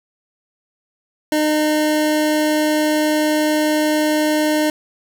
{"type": "tone", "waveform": "25% pulse", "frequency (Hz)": 305.2, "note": "D#4", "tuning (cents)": -33, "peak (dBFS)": -11, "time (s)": [1.32, 4.7], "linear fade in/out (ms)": 2, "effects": []}